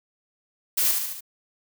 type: noise with echo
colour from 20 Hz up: blue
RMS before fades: -22 dBFS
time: 0.77-0.92 s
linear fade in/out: 10 ms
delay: 72 ms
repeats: 4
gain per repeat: -4 dB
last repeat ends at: 1.208 s
effects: none